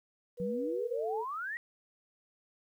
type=tone with pitch glide; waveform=sine; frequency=485.5 to 440.1 Hz; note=B4 to A4; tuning=-30 to 0 cents; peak=-33 dBFS; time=0.37-1.25 s; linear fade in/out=50 ms; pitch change=-170 cents; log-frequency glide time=0.87-1.06 s
type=exponential sweep; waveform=sine; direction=up; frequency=174.61 to 1944 Hz; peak=-35 dBFS; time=0.4-1.57 s; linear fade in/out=0 ms
effects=11-bit